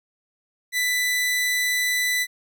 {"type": "tone", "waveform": "sawtooth", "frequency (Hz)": 1989, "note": "B6", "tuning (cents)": 12, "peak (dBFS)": -17, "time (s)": [0.72, 2.27], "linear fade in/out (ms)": 50, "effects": []}